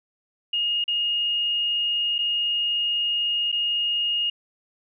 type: tone with dropouts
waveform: sine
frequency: 2854 Hz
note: F7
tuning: 37 cents sharp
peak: -21 dBFS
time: 0.53-4.3 s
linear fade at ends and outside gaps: 5 ms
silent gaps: 0.841-0.879 / 2.183-2.188 / 3.518-3.525 s
effects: none